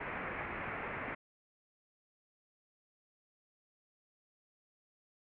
white low-pass noise, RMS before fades -41 dBFS, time 0-1.15 s, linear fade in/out 10 ms, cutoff 2300 Hz, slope 48 dB/octave, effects none

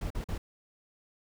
brown noise bursts, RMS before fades -34 dBFS, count 3, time 0.01-0.38 s, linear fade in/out 5 ms, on 94 ms, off 44 ms, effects none

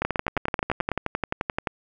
two click trains, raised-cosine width 0.5 ms, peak -9 / -9 dBFS, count 9 / 20, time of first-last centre 0.05-0.917 / 0.02-1.672 s, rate 9.23 / 11.5 Hz, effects none

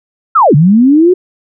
sine linear two-way sweep, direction down then up, 1396.9 to 136.4 to 375.5 Hz, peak -3 dBFS, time 0.35-1.14 s, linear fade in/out 10 ms, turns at 0.55 s, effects none

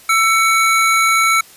square tone pair together, 1330 / 2237 Hz, E6 / C#7, +15 / +15 cents, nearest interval major sixth, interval 900 cents, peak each -14 / -15 dBFS, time 0.09-1.41 s, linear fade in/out 5 ms, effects white hiss -43 dBFS RMS until 1.56 s + resampled to 32000 Hz

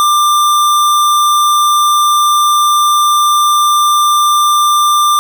square tone, 1189 Hz, D6, 21 cents sharp, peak -8 dBFS, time 0-5.19 s, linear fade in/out 0 ms, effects none

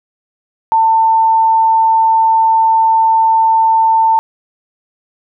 sine tone, 895 Hz, A5, 29 cents sharp, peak -7 dBFS, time 0.72-4.19 s, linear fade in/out 0 ms, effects none

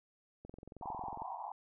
click train, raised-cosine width 2 ms, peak -36 dBFS, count 18, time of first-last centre 0.45-1.219 s, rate 22.1 Hz
white band-pass noise, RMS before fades -43 dBFS, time 0.82-1.52 s, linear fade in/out 2 ms, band 710 to 1000 Hz, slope 96 dB/octave
effects none

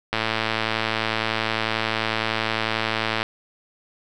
click train, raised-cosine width 0.3 ms, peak -6 dBFS, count 345, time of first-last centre 0.13-3.229 s, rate 111 Hz, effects none

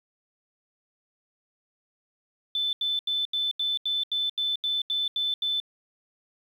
sine tone bursts, 3520 Hz, A7, in tune, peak -24 dBFS, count 12, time 2.55-5.601 s, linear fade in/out 2 ms, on 180 ms, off 81 ms, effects 9-bit

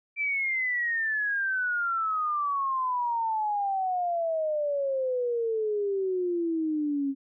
sine exponential sweep, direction down, 2349 to 270.6 Hz, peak -25 dBFS, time 0.16-7.15 s, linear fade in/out 50 ms, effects none

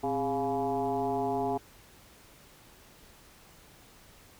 sine tone with frequency modulation, 554.4 Hz, C#5, in tune, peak -27 dBFS, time 0.03-1.58 s, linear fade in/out 10 ms, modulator 145 Hz, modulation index 2.3, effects pink hiss -56 dBFS RMS until 4.39 s

